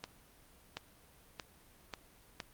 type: accelerating click train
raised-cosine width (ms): 0.2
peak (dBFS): -22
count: 5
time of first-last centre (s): 0.04-2.402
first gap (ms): 730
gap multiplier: 0.86
effects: pink hiss -62 dBFS RMS until 2.53 s + Opus 32 kbps